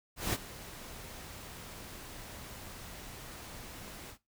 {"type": "noise with ADSR envelope", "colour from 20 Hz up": "pink", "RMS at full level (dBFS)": -31, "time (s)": [0.16, 4.18], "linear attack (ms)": 170, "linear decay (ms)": 39, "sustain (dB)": -16, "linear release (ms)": 85, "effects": ["noise-tail reverb RT60 0.2 s tail -17 dB re dry"]}